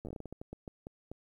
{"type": "slowing click train", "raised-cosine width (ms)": 2, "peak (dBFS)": -29, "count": 15, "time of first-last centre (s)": [0.05, 1.116], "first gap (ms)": 9, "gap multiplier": 1.29, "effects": ["11-bit"]}